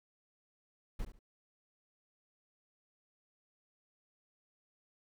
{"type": "noise with echo", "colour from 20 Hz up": "brown", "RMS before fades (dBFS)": -37, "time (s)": [0.99, 1.05], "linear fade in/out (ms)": 5, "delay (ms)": 71, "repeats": 2, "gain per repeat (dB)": -12, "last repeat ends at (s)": 1.192, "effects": []}